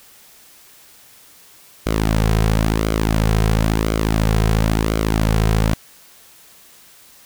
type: tone with flanger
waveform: sawtooth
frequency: 54.1 Hz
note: A1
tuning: 29 cents flat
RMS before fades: -17 dBFS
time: 1.86-5.74 s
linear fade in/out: 5 ms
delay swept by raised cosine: 1.1 to 3.5 ms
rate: 0.97 Hz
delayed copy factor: -0.6
effects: white hiss -47 dBFS RMS until 7.25 s